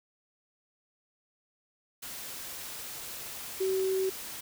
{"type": "tone in noise", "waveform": "sine", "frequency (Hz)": 380, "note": "F#4", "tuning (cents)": 46, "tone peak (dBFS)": -26, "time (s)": [3.6, 4.1], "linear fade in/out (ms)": 10, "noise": "white", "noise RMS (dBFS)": -41, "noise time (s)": [2.02, 4.41], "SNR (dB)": 12, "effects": []}